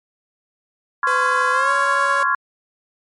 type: chord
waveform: sine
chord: Db major seventh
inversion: third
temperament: just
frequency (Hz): 1039.4 / 1108.7 / 1385.9 / 1663.1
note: C6 / Db6 / F6 / Ab6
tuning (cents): -12 / 0 / -14 / +2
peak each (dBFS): -21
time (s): 1.03-2.35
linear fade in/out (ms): 2
type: tone with pitch glide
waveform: sawtooth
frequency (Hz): 504 to 559.2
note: B4 to C#5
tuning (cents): +35 to +15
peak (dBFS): -20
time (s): 1.07-2.23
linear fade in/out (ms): 2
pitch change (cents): +180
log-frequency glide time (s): 1.52-1.71
effects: MP3 48 kbps

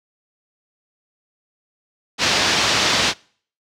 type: low-pass noise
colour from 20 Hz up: white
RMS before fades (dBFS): -18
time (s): 2.18-3.14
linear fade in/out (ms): 50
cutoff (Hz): 5300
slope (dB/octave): 24
effects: noise-tail reverb RT60 0.5 s tail -25 dB re dry + high-pass 80 Hz 12 dB/octave

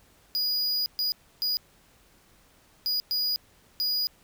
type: tone bursts at uneven times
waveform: square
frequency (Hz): 4910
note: D#8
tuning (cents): -24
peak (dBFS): -25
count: 6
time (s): 0.35-0.86 / 0.99-1.12 / 1.42-1.57 / 2.86-3 / 3.11-3.36 / 3.8-4.07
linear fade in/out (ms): 0
effects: pink hiss -60 dBFS RMS until 4.23 s

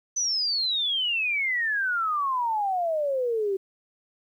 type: exponential sweep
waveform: sine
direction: down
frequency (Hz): 6110 to 378.6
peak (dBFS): -23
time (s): 0.16-3.57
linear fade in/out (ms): 10
effects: 10-bit

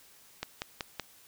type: click train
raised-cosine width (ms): 0.2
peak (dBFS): -16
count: 4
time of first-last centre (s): 0.43-0.997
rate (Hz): 5.29
effects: white hiss -58 dBFS RMS until 1.27 s

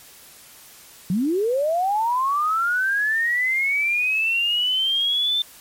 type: linear sweep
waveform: sine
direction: up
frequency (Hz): 165.6 to 3576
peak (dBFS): -18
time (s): 1.1-5.42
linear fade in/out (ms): 2
effects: white hiss -46 dBFS RMS until 5.6 s + MP3 64 kbps

